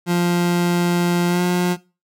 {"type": "tone with pitch glide", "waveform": "30% pulse", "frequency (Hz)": [174.61, 178.18], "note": ["F3", "F3"], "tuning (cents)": [0, 35], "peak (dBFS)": -13, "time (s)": [0.06, 1.77], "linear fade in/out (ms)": 50, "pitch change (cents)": 35, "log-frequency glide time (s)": [1.27, 1.42], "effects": ["noise-tail reverb RT60 0.3 s tail -20 dB re dry"]}